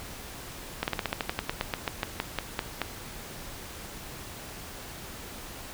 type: slowing click train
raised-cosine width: 0.3 ms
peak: -11 dBFS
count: 18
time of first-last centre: 0.83-2.817 s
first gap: 49 ms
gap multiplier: 1.1
effects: pink hiss -42 dBFS RMS until 5.73 s